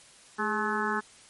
harmonic tone with a mistuned harmonic, 214.4 Hz, A3, 45 cents flat, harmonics 1 / 2 / 4 / 5 / 6 / 7 / 8, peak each -34 / -34 / -34 / -34 / -34 / -34 / -34 dBFS, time 0.38-1.01 s, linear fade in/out 20 ms, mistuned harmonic 2, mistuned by -57 cents, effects white hiss -54 dBFS RMS until 1.29 s + MP3 48 kbps

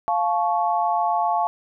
sine chord, F augmented, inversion none, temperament equal with one note detuned, 698.5 / 865.9 / 1108.7 Hz, F5 / A5 / C#6, 0 / -28 / 0 cents, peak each -22 / -22 / -26 dBFS, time 0.08-1.47 s, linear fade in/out 0 ms, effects none

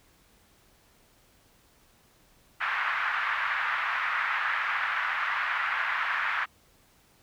white band-pass noise, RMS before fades -29 dBFS, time 2.6-6.46 s, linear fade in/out 20 ms, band 1100 to 1900 Hz, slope 24 dB/octave, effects pink hiss -62 dBFS RMS until 7.22 s

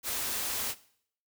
white band-stop noise, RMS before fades -33 dBFS, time 0.03-0.75 s, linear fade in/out 50 ms, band 130 to 190 Hz, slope 96 dB/octave, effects noise-tail reverb RT60 0.6 s tail -18 dB re dry

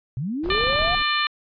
sine linear sweep, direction up, 113.6 to 732 Hz, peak -24 dBFS, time 0.17-0.95 s, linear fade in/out 0 ms
brown noise, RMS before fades -32 dBFS, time 0.43-1.03 s, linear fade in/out 10 ms
click train, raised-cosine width 1 ms, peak -21 dBFS, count 15, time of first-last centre 0.46-0.879 s, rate 33.4 Hz
harmonic tone, 596 Hz, D5, 25 cents sharp, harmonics 2 / 3 / 4 / 5 / 6 / 7, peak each -24 / -26 / -27 / -28 / -29 / -29 dBFS, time 0.5-1.27 s, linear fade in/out 2 ms
effects resampled to 11025 Hz

